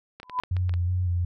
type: clicks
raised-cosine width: 0.3 ms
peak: -24 dBFS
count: 8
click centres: 0.2 / 0.231 / 0.297 / 0.389 / 0.436 / 0.567 / 0.694 / 0.739 s
type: tone with exponential growth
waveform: sine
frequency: 1002 Hz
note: B5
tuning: 25 cents sharp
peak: -19 dBFS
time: 0.24-0.4 s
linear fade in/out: 0 ms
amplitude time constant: 33 ms
type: tone with vibrato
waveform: sine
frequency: 89.3 Hz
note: F2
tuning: 39 cents sharp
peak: -22 dBFS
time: 0.51-1.25 s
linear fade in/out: 5 ms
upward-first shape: square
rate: 2.7 Hz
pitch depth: 29 cents each way
effects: none